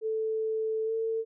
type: tone with pitch glide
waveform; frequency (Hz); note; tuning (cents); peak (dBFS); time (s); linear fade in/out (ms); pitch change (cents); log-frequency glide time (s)
sine; 440 to 448.5; A4 to A4; 0 to +33; -27; 0.01-1.25; 50; +33; 0.85-0.92
effects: none